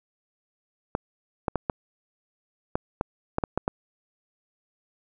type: clicks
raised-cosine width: 1 ms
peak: -10 dBFS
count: 10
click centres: 0.951 / 1.482 / 1.557 / 1.698 / 2.755 / 3.011 / 3.384 / 3.438 / 3.576 / 3.679 s
effects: none